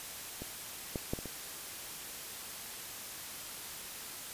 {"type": "clicks", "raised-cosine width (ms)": 2, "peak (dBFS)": [-27, -21, -19, -29, -28], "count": 5, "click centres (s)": [0.42, 0.958, 1.135, 1.189, 1.257], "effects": ["white hiss -44 dBFS RMS until 4.33 s", "resampled to 32000 Hz"]}